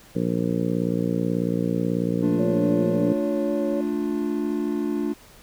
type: harmonic tone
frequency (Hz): 58.27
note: A#1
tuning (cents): 0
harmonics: 2 / 3 / 4 / 5 / 6 / 7 / 8 / 9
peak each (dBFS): -32 / -25 / -28 / -28 / -34 / -35 / -30 / -35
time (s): 0.15-3.13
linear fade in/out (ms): 10
type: chord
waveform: triangle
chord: D minor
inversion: second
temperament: just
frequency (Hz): 220.2 / 293.7 / 352.4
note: A3 / D4 / F4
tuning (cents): +2 / 0 / +16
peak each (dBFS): -26 / -24 / -26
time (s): 2.22-5.14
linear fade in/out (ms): 20
type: tone with vibrato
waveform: sine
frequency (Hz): 560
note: C#5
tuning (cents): +18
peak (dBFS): -26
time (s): 2.39-3.81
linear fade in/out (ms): 5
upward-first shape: triangle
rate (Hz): 3.7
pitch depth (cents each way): 18
effects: pink hiss -50 dBFS RMS until 5.42 s